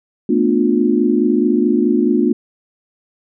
sine chord, B half-diminished seventh, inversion third, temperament just, 222.2 / 246.9 / 296.3 / 355.6 Hz, A3 / B3 / D4 / F4, +17 / 0 / +15 / +31 cents, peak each -17 dBFS, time 0.29-2.33 s, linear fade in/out 5 ms, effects none

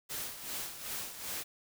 white noise with tremolo, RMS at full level -38 dBFS, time 0.09-1.44 s, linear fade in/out 20 ms, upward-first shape sine, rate 2.6 Hz, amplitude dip 65%, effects none

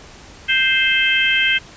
harmonic tone, 523.3 Hz, C5, in tune, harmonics 3 / 4 / 5 / 6, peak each -19 / -19 / -19 / -19 dBFS, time 0.48-1.59 s, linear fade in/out 20 ms, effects pink hiss -41 dBFS RMS until 1.76 s + resampled to 16000 Hz

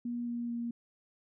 sine tone with pitch steps, 239.5 / 237.6 / 235.7 Hz, A#3 / A#3 / A#3, +47 / +33 / +19 cents, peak -33 dBFS, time 0.05-0.71 s, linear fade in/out 5 ms, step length 220 ms, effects none

